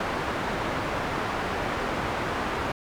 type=low-pass noise; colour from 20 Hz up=white; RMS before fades=-29 dBFS; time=0-2.72 s; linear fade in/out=5 ms; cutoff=1300 Hz; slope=12 dB/octave; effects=none